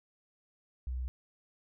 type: tone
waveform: sine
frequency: 63 Hz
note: B1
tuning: 35 cents sharp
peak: -33 dBFS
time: 0.87-1.08 s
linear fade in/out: 0 ms
effects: none